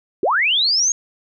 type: linear sweep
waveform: sine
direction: up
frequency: 311.1 to 6640 Hz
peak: -14 dBFS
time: 0.23-0.92 s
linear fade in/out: 2 ms
effects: none